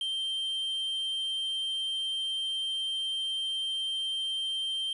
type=tone; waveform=triangle; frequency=3146 Hz; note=G7; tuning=6 cents sharp; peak=-28 dBFS; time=0.01-4.93 s; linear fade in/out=2 ms; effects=resampled to 24000 Hz + 10-bit